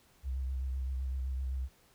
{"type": "tone with vibrato", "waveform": "sine", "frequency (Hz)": 65.41, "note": "C2", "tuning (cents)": 0, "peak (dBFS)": -32, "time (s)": [0.23, 1.69], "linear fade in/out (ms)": 50, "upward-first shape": "triangle", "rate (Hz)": 7.8, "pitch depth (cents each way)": 45, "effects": ["pink hiss -65 dBFS RMS until 1.94 s"]}